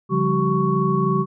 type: tone cluster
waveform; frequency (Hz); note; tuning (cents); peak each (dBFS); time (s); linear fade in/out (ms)
sine; 142.6 / 175.3 / 198.7 / 381.4 / 1113; C#3 / F3 / G3 / G4 / C#6; +49 / +7 / +24 / -47 / +7; -23; 0.09-1.26; 50
effects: none